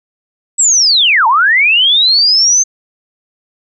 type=linear two-way sweep; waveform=sine; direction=down then up; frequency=7902 to 850 to 6320 Hz; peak=-6 dBFS; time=0.58-2.64 s; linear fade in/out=20 ms; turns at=1.27 s; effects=none